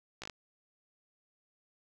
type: slowing click train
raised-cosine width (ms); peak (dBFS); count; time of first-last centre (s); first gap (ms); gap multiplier
0.2; -24; 5; 0.22-0.298; 16; 1.13
effects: none